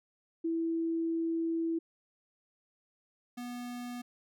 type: tone pair in turn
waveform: sine / square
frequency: 329.6 / 244 Hz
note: E4 / B3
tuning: 0 / -21 cents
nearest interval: perfect fourth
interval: 521 cents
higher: first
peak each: -29 / -39 dBFS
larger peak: first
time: 0.44-1.79 / 3.37-4.02 s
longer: first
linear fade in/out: 10 ms
effects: none

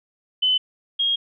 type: tone pair in turn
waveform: sine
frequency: 3027 / 3259 Hz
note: F#7 / G#7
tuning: +39 / -33 cents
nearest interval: minor second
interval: 128 cents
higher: second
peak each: -16 / -18 dBFS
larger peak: first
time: 0.42-0.58 / 0.99-1.16 s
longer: second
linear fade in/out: 10 ms
effects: none

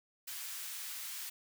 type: high-pass noise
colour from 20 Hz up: white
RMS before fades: -43 dBFS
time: 0.27-1.3 s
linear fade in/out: 10 ms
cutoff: 1400 Hz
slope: 12 dB/octave
effects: none

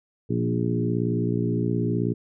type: harmonic tone with a mistuned harmonic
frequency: 59 Hz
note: A#1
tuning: 22 cents sharp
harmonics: 2 / 3 / 4 / 5 / 6 / 7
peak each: -26 / -28 / -29 / -30 / -31 / -31 dBFS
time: 0.29-2.14 s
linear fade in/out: 20 ms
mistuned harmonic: 3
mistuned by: -28 cents
effects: none

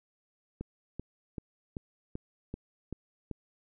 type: click train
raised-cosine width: 3 ms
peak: -24 dBFS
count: 8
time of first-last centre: 0.61-3.313 s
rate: 2.59 Hz
effects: none

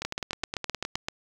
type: two click trains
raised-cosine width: 0.2 ms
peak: -14 / -12 dBFS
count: 10 / 9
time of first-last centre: 0.02-0.955 / 0.05-1.085 s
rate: 9.63 / 7.73 Hz
effects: 7-bit

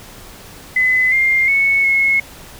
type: tone with pitch steps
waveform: sine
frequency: 2020 / 2110 / 2207 / 2178 Hz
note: B6 / C7 / C#7 / C#7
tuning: +39 / +14 / -8 / -31 cents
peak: -11 dBFS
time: 0.76-2.2 s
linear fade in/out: 5 ms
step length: 360 ms
effects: pink hiss -38 dBFS RMS until 2.59 s

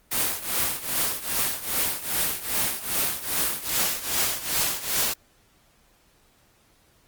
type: noise with tremolo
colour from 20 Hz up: white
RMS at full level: -22 dBFS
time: 0.11-5.14 s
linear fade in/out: 10 ms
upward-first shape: triangle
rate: 2.5 Hz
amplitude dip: 85%
effects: pink hiss -61 dBFS RMS until 7.07 s + Opus 32 kbps

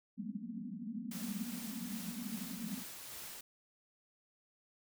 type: band-pass noise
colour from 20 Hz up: white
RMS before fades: -43 dBFS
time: 0.17-2.83 s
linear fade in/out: 20 ms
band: 180 to 250 Hz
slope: 96 dB/octave
type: noise with tremolo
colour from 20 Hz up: white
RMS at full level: -47 dBFS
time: 1.11-3.41 s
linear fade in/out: 5 ms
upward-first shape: sine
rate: 2.5 Hz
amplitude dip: 25%
effects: none

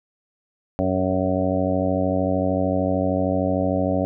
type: harmonic tone with a mistuned harmonic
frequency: 93.2 Hz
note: F#2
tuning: 13 cents sharp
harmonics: 1 / 2 / 3 / 4 / 5 / 6 / 7 / 8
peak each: -27 / -26 / -24 / -35 / -31 / -25 / -27 / -31 dBFS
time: 0.79-4.05 s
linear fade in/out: 0 ms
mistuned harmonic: 4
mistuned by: +33 cents
effects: none

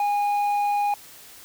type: tone with tanh clipping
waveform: sine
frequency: 820 Hz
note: G#5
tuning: 22 cents flat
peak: -21 dBFS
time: 0-0.94 s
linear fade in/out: 2 ms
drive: 5 dB
effects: white hiss -46 dBFS RMS until 1.44 s

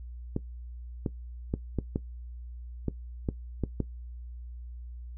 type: clicks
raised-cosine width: 3 ms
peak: -15 dBFS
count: 9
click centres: 0.364 / 1.062 / 1.539 / 1.787 / 1.959 / 2.883 / 3.288 / 3.637 / 3.803 s
effects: noise-tail reverb RT60 0.1 s tail -17 dB re dry + added 60 Hz sine -39 dBFS peak until 5.17 s

